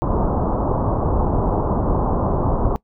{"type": "low-pass noise", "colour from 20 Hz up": "pink", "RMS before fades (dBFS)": -19, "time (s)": [0.02, 2.76], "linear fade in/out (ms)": 0, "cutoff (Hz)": 1100, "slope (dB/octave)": 48, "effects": ["noise-tail reverb RT60 0.1 s tail -22 dB re dry"]}